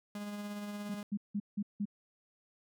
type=tone with tremolo; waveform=45% pulse; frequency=206.1 Hz; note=G#3; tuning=13 cents flat; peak=-38 dBFS; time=0.15-1.03 s; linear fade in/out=2 ms; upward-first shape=sine; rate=17 Hz; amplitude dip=30%
type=tone bursts; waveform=sine; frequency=204.5 Hz; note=G#3; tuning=26 cents flat; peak=-31 dBFS; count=5; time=0.89-1.855 s; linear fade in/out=10 ms; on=57 ms; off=170 ms
effects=none